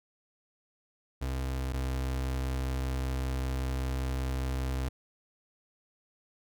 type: tone pair in turn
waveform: 35% pulse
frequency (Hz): 65.41 / 65.14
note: C2 / C2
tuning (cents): 0 / -7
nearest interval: unison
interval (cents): 7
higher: first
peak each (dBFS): -29 / -28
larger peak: second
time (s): 1.21-1.73 / 1.73-4.89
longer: second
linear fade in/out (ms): 10
effects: none